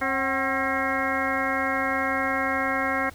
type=harmonic tone with a mistuned harmonic; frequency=268.9 Hz; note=C4; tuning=47 cents sharp; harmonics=1 / 2 / 3 / 4 / 5 / 6 / 7 / 8; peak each=-31 / -31 / -31 / -31 / -31 / -31 / -31 / -31 dBFS; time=0.01-3.1 s; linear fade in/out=10 ms; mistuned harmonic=3; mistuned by=-100 cents; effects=added 80 Hz sine -46 dBFS peak until 3.14 s + pink hiss -49 dBFS RMS until 3.14 s